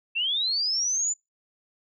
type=linear sweep; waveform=sine; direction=up; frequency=2632 to 7110 Hz; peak=-23 dBFS; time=0.15-1.14 s; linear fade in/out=20 ms; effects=noise-tail reverb RT60 0.2 s tail -26 dB re dry